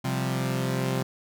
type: chord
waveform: sawtooth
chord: C suspended fourth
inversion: none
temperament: equal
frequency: 130.81 / 174.61 / 196 Hz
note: C3 / F3 / G3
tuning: 0 / 0 / 0 cents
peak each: -23 / -28 / -29 dBFS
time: 0.04-1.03 s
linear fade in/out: 10 ms
effects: none